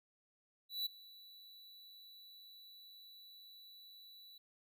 square tone with ADSR envelope, 3951 Hz, B7, in tune, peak -35 dBFS, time 0.69-4.38 s, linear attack 170 ms, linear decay 10 ms, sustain -21 dB, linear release 5 ms, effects none

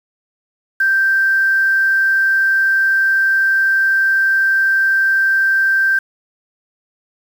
sine tone with quantisation, 1568 Hz, G6, in tune, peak -11 dBFS, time 0.8-5.99 s, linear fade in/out 5 ms, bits 6, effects none

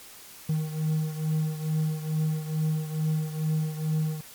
triangle beating tone pair, 155.56 / 157.86 Hz, D#3 / D#3, 0 / +25 cents, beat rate 2.3 Hz, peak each -24 / -29 dBFS, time 0.49-4.21 s, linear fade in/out 5 ms, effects white hiss -47 dBFS RMS until 4.34 s + MP3 96 kbps

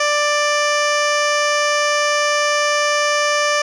15% pulse tone with low-pass filter, 590 Hz, D5, 8 cents sharp, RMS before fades -17 dBFS, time 0-3.62 s, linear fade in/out 5 ms, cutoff 5800 Hz, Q 1.6, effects none

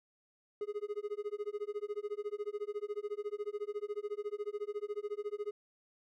triangle tone with tremolo, 415.3 Hz, G#4, in tune, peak -31 dBFS, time 0.61-5.51 s, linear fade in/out 2 ms, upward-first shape sine, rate 14 Hz, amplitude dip 100%, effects none

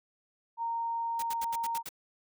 sine tone, 925 Hz, A#5, 14 cents flat, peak -30 dBFS, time 0.57-1.83 s, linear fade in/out 50 ms
white noise bursts, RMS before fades -40 dBFS, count 7, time 1.19-1.891 s, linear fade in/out 5 ms, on 35 ms, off 76 ms
effects none

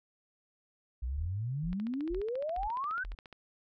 sine exponential sweep, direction up, 57.7 to 1568 Hz, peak -32 dBFS, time 1.02-3.04 s, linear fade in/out 10 ms
sine tone bursts, 42.22 Hz, E1, 42 cents sharp, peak -37 dBFS, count 5, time 1.16-3.15 s, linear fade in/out 10 ms, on 110 ms, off 360 ms
click train, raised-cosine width 0.3 ms, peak -33 dBFS, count 24, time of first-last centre 1.73-3.327 s, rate 14.4 Hz
effects none

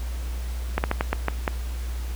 slowing click train, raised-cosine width 0.5 ms, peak -7 dBFS, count 7, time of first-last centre 0.78-1.478 s, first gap 59 ms, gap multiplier 1.27, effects added 60 Hz sine -27 dBFS peak until 2.15 s + pink hiss -43 dBFS RMS until 2.15 s

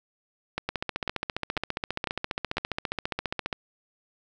two click trains, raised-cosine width 0.3 ms, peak -12 / -12 dBFS, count 5 / 43, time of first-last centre 0.58-2.57 / 0.69-3.528 s, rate 2.01 / 14.8 Hz, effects none

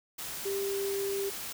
sine tone in noise, 395.2 Hz, G4, 14 cents sharp, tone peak -30 dBFS, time 0.45-1.3 s, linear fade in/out 10 ms, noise white, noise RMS -39 dBFS, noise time 0.18-1.53 s, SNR +6 dB, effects none

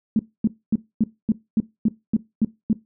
sine tone bursts, 219.5 Hz, A3, 4 cents flat, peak -14 dBFS, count 10, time 0.16-2.73 s, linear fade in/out 2 ms, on 32 ms, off 250 ms, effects noise-tail reverb RT60 0.2 s tail -19 dB re dry

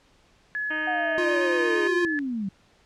sine tone with pitch glide, 1700 to 1720.7 Hz, G#6 to A6, +40 to -39 cents, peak -26 dBFS, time 0.55-2.19 s, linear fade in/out 0 ms, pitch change +21 cents, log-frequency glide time 0.97-1.64 s
harmonic tone, 310 Hz, D#4, 6 cents flat, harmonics 1 / 2 / 3 / 4 / 5 / 6 / 7 / 8 / 9 / 10, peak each -35 / -38 / -40 / -41 / -42 / -43 / -43 / -44 / -45 / -45 dBFS, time 0.7-1.88 s, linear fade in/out 10 ms
sine linear sweep, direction down, 740 to 185.5 Hz, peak -26 dBFS, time 0.87-2.49 s, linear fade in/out 5 ms
square tone with vibrato, 349.2 Hz, F4, in tune, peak -25 dBFS, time 1.18-2.05 s, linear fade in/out 0 ms, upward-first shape sine, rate 8.7 Hz, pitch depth 23 cents each way
effects pink hiss -60 dBFS RMS until 2.85 s + low-pass 6000 Hz 12 dB/octave

